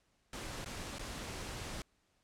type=noise with dropouts; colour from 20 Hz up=pink; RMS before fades=-43 dBFS; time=0.33-1.82 s; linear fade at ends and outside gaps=2 ms; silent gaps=0.646-0.659 / 0.985-0.993 s; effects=pink hiss -75 dBFS RMS until 2.23 s + low-pass 9000 Hz 12 dB/octave